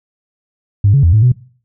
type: tone with pitch steps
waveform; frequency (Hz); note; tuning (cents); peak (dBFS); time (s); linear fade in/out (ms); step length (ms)
sine; 100.8 / 139.3 / 84.4 / 108.1 / 124.5; G2 / C#3 / E2 / A2 / B2; +49 / +9 / +41 / -30 / +14; -5; 0.84-1.32; 5; 96
effects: noise-tail reverb RT60 0.5 s tail -22 dB re dry + tanh soft clip ceiling -1 dBFS